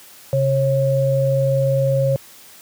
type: tone pair together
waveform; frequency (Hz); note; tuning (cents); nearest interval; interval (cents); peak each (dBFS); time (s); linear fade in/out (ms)
sine; 134.98 / 544; C#3 / C#5; -46 / -33; 2 octaves; 2413; -17; 0.33-2.16; 0
effects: white hiss -44 dBFS RMS until 2.61 s + high-pass 80 Hz 12 dB/octave